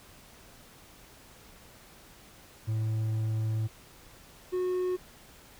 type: tone pair in turn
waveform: triangle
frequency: 110 / 364.9 Hz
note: A2 / F#4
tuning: 0 / -24 cents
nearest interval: octave + major sixth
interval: 2076 cents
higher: second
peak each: -25 dBFS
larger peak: neither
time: 2.67-3.68 / 4.52-4.97 s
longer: first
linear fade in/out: 20 ms
effects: pink hiss -54 dBFS RMS until 5.59 s